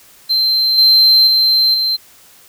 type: tone with level steps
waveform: triangle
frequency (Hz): 4119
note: C8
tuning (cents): -28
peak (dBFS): -10 / -5 / -8 / -12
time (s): 0.29-1.97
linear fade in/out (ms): 20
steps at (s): 0.78 / 1.27 / 1.74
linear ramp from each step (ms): 2
effects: white hiss -45 dBFS RMS until 2.48 s